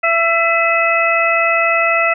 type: harmonic tone with a mistuned harmonic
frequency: 669 Hz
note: E5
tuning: 25 cents sharp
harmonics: 1 / 2 / 3 / 4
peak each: -17 / -17 / -17 / -17 dBFS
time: 0.03-2.14 s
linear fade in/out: 10 ms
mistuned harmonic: 4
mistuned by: -62 cents
effects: none